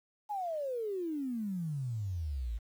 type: exponential sweep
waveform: sine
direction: down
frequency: 859 to 51.91 Hz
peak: -33 dBFS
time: 0.29-2.59 s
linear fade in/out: 20 ms
effects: 10-bit